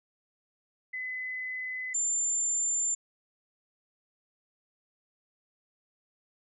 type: tone pair in turn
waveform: sine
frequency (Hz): 2019 / 7218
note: B6 / A8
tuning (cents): +38 / +43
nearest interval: octave + minor seventh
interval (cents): 2205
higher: second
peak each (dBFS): -33 / -26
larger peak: second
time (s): 0.93-1.94 / 1.94-2.95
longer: neither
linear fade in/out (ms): 10
effects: none